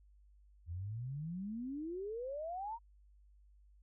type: exponential sweep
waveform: sine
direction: up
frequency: 79.7 to 956 Hz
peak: -39 dBFS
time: 0.66-2.79 s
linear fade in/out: 50 ms
effects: added 50 Hz sine -61 dBFS peak until 3.82 s